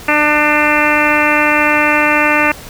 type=harmonic tone; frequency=298.8 Hz; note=D4; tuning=30 cents sharp; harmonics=1 / 2 / 3 / 4 / 5 / 6 / 7 / 8 / 9; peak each=-18 / -18 / -18 / -18 / -18 / -18 / -18 / -18 / -18 dBFS; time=0.08-2.52 s; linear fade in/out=5 ms; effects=pink hiss -33 dBFS RMS until 2.69 s